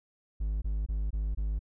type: tone bursts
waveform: triangle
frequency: 51.91 Hz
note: G#1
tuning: in tune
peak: -26 dBFS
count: 5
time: 0.4-1.592 s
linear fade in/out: 10 ms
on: 220 ms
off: 23 ms
effects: none